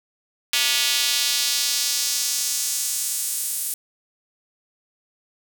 square tone with high-pass filter sweep, 130.81 Hz, C3, in tune, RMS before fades -23 dBFS, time 0.53-3.74 s, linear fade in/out 2 ms, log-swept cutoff 3000 to 10000 Hz, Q 1.4, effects none

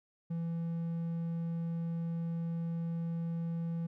triangle tone, 167.1 Hz, E3, 24 cents sharp, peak -31 dBFS, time 0.3-3.87 s, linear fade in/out 10 ms, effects none

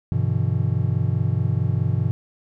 triangle chord, E minor seventh, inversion first, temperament just, 98.89 / 123.61 / 148.33 / 164.81 Hz, G2 / B2 / D3 / E3, +16 / +2 / +18 / 0 cents, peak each -21 / -20 / -26 / -25 dBFS, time 0.12-2.11 s, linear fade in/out 0 ms, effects none

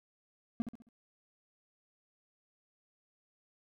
triangle tone with echo, 233.1 Hz, A#3, in tune, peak -27 dBFS, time 0.6-0.62 s, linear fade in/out 0 ms, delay 67 ms, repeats 4, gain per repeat -8 dB, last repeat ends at 0.888 s, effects none

